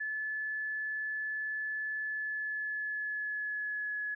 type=tone with pitch glide; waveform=sine; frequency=1729 to 1696.4 Hz; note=A6 to G#6; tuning=-31 to +36 cents; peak=-33 dBFS; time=0-4.15 s; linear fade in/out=10 ms; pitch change=-33 cents; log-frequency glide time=1.98-3.97 s; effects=none